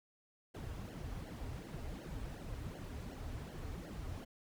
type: noise with flanger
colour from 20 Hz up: brown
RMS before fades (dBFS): -45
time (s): 0.54-4.25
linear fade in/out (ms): 10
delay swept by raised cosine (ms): 0.81 to 5.91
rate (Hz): 2.7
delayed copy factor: -0.95
effects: none